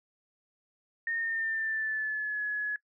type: tone with pitch glide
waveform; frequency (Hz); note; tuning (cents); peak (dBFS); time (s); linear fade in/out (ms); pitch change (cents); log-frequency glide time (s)
sine; 1836 to 1693.4; A#6 to G#6; -27 to +33; -29; 1.07-2.76; 2; -140; 1.17-2.42
effects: noise-tail reverb RT60 0.1 s tail -22 dB re dry